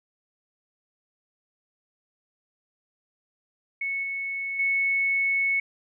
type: tone with level steps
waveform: sine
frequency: 2206 Hz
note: C#7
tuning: 9 cents flat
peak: -26 / -28 / -21 dBFS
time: 3.81-5.6 s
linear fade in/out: 5 ms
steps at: 4.03 / 4.59 s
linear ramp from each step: 5 ms
effects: none